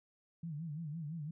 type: tone with vibrato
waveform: sine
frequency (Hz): 156.8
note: D#3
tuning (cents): +14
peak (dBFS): -39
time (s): 0.43-1.31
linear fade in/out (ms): 5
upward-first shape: sine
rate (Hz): 5.9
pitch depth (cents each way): 140
effects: none